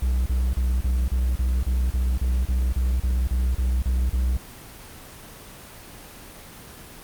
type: tone bursts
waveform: triangle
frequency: 62.6 Hz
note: B1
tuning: 24 cents sharp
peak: -17 dBFS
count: 16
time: 0.02-4.37 s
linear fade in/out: 5 ms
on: 240 ms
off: 34 ms
effects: pink hiss -42 dBFS RMS until 7.03 s + Opus 24 kbps